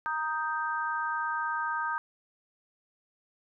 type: chord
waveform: sine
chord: Eb major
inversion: second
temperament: equal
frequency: 932.3 / 1244.5 / 1568 Hz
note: Bb5 / Eb6 / G6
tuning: 0 / 0 / 0 cents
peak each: -33 dBFS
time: 0.06-1.98 s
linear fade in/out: 0 ms
effects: none